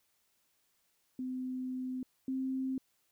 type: tone pair in turn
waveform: sine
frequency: 256.2 / 262.8 Hz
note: C4 / C4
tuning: -36 / +8 cents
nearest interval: unison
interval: 44 cents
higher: second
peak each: -35 / -32 dBFS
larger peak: second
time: 1.19-2.03 / 2.28-2.78 s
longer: first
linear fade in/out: 2 ms
effects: white hiss -75 dBFS RMS until 3.11 s